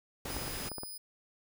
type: noise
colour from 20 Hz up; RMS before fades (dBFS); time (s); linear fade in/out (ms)
pink; -40; 0.25-0.69; 5
type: clicks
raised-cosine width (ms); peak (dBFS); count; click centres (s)
1; -26; 7; 0.258 / 0.303 / 0.366 / 0.479 / 0.717 / 0.783 / 0.834
type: tone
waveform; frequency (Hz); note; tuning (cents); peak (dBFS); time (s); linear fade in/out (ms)
5% pulse; 5000; D#8; +8; -35; 0.29-0.98; 10
effects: none